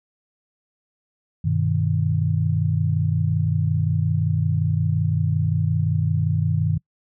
sine chord, G augmented, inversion none, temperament equal, 98 / 123.47 / 155.56 Hz, G2 / B2 / D#3, 0 / 0 / 0 cents, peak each -22 / -25 / -21 dBFS, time 1.44-6.78 s, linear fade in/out 10 ms, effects noise-tail reverb RT60 0.1 s tail -25 dB re dry

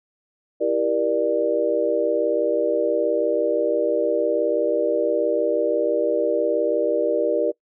sine chord, E half-diminished seventh, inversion none, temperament just, 329.6 / 395.6 / 474.7 / 593.3 Hz, E4 / G4 / Bb4 / D5, 0 / +16 / +31 / +18 cents, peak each -26 / -26 / -22 / -22 dBFS, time 0.6-7.52 s, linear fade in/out 20 ms, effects noise-tail reverb RT60 0.1 s tail -22 dB re dry

